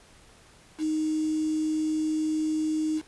sine tone with quantisation, 311.1 Hz, D#4, in tune, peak -24 dBFS, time 0.78-3.02 s, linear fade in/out 50 ms, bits 7, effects pink hiss -55 dBFS RMS until 3.07 s + resampled to 24000 Hz

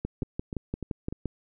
two click trains, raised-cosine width 3 ms, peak -17 / -21 dBFS, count 8 / 4, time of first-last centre 0.05-1.257 / 0.23-1.126 s, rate 5.8 / 3.35 Hz, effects none

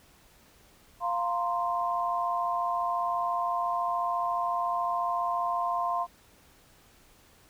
sine chord, F suspended fourth, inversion none, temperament equal, 698.5 / 932.3 / 1046.5 Hz, F5 / Bb5 / C6, 0 / 0 / 0 cents, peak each -30 / -35 / -29 dBFS, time 1-6.07 s, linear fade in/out 50 ms, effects pink hiss -59 dBFS RMS until 7.49 s

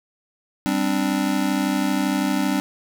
square chord, G suspended fourth, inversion none, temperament just, 196 / 261.3 / 294 Hz, G3 / C4 / D4, 0 / -2 / +2 cents, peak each -25 / -25 / -24 dBFS, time 0.66-2.6 s, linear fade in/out 0 ms, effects none

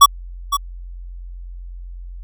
square tone with echo, 1131 Hz, C#6, 34 cents sharp, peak -3 dBFS, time 0.01-0.06 s, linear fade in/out 10 ms, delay 510 ms, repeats 1, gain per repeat -12 dB, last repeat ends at 0.57 s, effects added 44 Hz sine -30 dBFS peak until 2.23 s

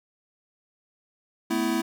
square chord, A suspended second, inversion none, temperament equal with one note detuned, 220 / 250.8 / 329.6 Hz, A3 / B3 / E4, 0 / +27 / 0 cents, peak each -30 / -29 / -27 dBFS, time 1.5-1.82 s, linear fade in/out 10 ms, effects none

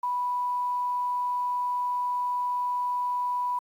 sine tone with quantisation, 985 Hz, B5, 5 cents flat, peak -25 dBFS, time 0.03-3.59 s, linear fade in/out 5 ms, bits 9, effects AAC 64 kbps

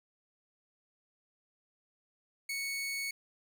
sawtooth tone, 2217 Hz, C#7, in tune, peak -31 dBFS, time 2.49-3.11 s, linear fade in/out 5 ms, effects none

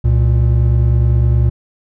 triangle tone pair together, 67.95 / 117.8 Hz, C#2 / A#2, -34 / +19 cents, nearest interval minor seventh, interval 953 cents, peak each -10 dBFS, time 0.04-1.5 s, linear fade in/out 10 ms, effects none

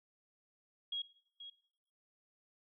sine tone with echo, 3297 Hz, G#7, 13 cents flat, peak -36 dBFS, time 0.92-1.02 s, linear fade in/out 5 ms, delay 480 ms, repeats 1, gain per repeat -11 dB, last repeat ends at 1.5 s, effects noise-tail reverb RT60 0.7 s tail -19 dB re dry

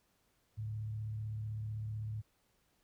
sine tone with frequency modulation, 108.1 Hz, A2, 30 cents flat, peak -37 dBFS, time 0.57-2.22 s, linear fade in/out 20 ms, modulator 35.8 Hz, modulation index 0.31, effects pink hiss -75 dBFS RMS until 2.83 s

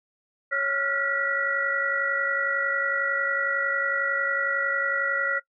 sine tone cluster, 554 / 1377 / 1428 / 1942 Hz, C#5 / F6 / F6 / B6, -1 / -25 / +38 / -30 cents, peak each -32 / -29 / -27 / -27 dBFS, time 0.51-5.4 s, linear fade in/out 20 ms, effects noise-tail reverb RT60 0.1 s tail -21 dB re dry

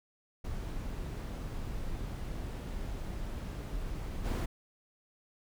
brown noise with level steps, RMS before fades -38 / -31 dBFS, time 0.44-4.46 s, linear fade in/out 10 ms, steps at 4.24 s, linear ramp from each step 20 ms, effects none

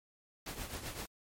pink noise with tremolo, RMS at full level -40 dBFS, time 0.46-1.06 s, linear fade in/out 5 ms, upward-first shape triangle, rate 7.8 Hz, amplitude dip 70%, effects MP3 64 kbps

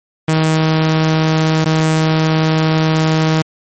sawtooth tone with dropouts, 158.3 Hz, D#3, 30 cents sharp, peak -7 dBFS, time 0.28-3.42 s, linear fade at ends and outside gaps 5 ms, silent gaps 1.645-1.657 s, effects MP3 32 kbps

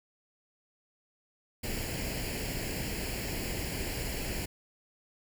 pink noise with comb filter, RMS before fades -35 dBFS, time 1.63-4.46 s, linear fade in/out 10 ms, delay 0.41 ms, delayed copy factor +0.7, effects none

